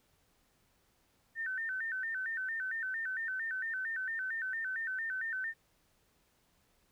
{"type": "tone with vibrato", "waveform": "sine", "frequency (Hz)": 1661.2, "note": "G#6", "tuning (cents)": 0, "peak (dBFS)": -34, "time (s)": [1.35, 5.54], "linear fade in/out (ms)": 50, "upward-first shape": "square", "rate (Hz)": 4.4, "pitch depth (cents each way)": 150, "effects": ["pink hiss -72 dBFS RMS until 6.91 s"]}